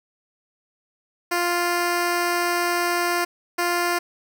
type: tone bursts at uneven times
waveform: 10% pulse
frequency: 349.2 Hz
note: F4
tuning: in tune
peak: -12 dBFS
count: 2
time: 1.31-3.25 / 3.58-3.99 s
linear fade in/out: 10 ms
effects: none